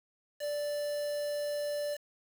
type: tone with quantisation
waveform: triangle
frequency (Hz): 586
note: D5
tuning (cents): -4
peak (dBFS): -30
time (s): 0.39-1.98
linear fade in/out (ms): 50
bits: 7
effects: none